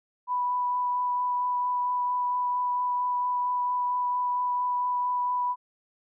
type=tone with vibrato; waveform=sine; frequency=987.8 Hz; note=B5; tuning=in tune; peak=-24 dBFS; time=0.27-5.56 s; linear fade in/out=50 ms; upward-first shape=triangle; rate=4.4 Hz; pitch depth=10 cents each way; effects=none